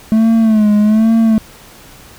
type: tone with vibrato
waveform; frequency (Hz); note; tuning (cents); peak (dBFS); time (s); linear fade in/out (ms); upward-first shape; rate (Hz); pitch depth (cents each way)
triangle; 217.4; A3; -21; -5; 0.12-1.38; 0; sine; 1.2; 73
effects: pink hiss -39 dBFS RMS until 2.18 s